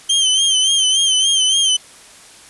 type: tone with vibrato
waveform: sawtooth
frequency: 3123 Hz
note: G7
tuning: 7 cents flat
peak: -9 dBFS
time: 0.09-1.77 s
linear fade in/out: 10 ms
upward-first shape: sine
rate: 3.5 Hz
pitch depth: 64 cents each way
effects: white hiss -42 dBFS RMS until 2.49 s + resampled to 24000 Hz